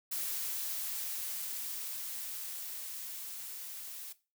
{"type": "noise with level ramp", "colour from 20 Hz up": "blue", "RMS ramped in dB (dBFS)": [-36, -45], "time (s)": [0.11, 4.13], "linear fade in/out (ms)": 10, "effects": ["noise-tail reverb RT60 0.3 s tail -17 dB re dry"]}